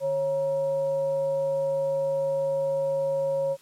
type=tone with frequency modulation; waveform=sine; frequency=548 Hz; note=C#5; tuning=20 cents flat; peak=-23 dBFS; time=0-3.57 s; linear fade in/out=50 ms; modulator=397 Hz; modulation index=0.28; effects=white hiss -56 dBFS RMS until 3.61 s + low-pass 11000 Hz 12 dB/octave